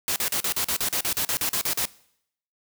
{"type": "noise bursts", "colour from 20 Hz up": "white", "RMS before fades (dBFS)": -25, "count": 15, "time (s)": [0.08, 1.854], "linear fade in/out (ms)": 0, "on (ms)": 80, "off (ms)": 41, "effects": ["noise-tail reverb RT60 0.7 s tail -21 dB re dry"]}